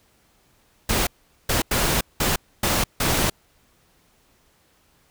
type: noise bursts at uneven times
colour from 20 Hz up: pink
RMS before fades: -21 dBFS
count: 6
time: 0.89-1.07 / 1.49-1.62 / 1.71-2.01 / 2.2-2.36 / 2.63-2.84 / 3-3.3 s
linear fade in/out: 5 ms
effects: pink hiss -61 dBFS RMS until 5.1 s